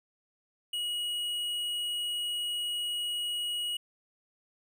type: tone with tanh clipping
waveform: triangle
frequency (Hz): 2904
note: F#7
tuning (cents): -33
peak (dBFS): -32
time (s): 0.73-3.77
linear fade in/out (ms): 5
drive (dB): 13
effects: none